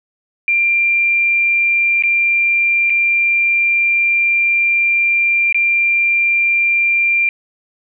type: tone with dropouts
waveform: sine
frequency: 2378 Hz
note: D7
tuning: 21 cents sharp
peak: -11 dBFS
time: 0.48-7.29 s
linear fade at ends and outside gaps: 1 ms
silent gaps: 2.024-2.036 / 2.898-2.902 / 5.526-5.545 s
effects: none